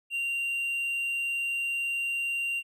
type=tone; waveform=triangle; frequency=2769 Hz; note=F7; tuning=15 cents flat; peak=-26 dBFS; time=0.1-2.63 s; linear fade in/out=50 ms; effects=none